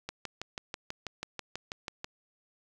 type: click train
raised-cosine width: 0.2 ms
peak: -19 dBFS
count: 13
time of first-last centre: 0.09-2.044 s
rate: 6.14 Hz
effects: none